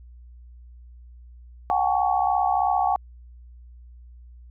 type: tone cluster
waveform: sine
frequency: 732 / 795 / 870 / 1118 Hz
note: F#5 / G5 / A5 / C#6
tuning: -19 / +24 / -20 / +14 cents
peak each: -23 / -23 / -27 / -28 dBFS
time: 1.7-2.96 s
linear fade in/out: 0 ms
effects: added 60 Hz sine -43 dBFS peak until 4.5 s